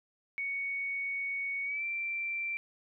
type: tone with pitch glide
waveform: sine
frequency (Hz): 2228 to 2350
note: C#7 to D7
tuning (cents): +8 to +1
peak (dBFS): -32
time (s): 0.38-2.57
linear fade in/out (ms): 0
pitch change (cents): +93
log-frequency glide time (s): 1.64-1.84
effects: none